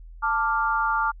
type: chord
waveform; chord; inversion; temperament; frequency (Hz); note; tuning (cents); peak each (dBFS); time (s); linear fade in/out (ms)
sine; D minor; second; equal with one note detuned; 887.1 / 1174.7 / 1396.9; A5 / D6 / F6; +14 / 0 / 0; -25; 0.22-1.12; 20
effects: added 41 Hz sine -40 dBFS peak until 1.2 s